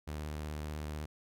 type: tone with vibrato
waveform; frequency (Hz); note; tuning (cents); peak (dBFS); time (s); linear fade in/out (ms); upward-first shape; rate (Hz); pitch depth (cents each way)
sawtooth; 75.7; D#2; -47; -34; 0.07-1.06; 10; sine; 16; 39
effects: none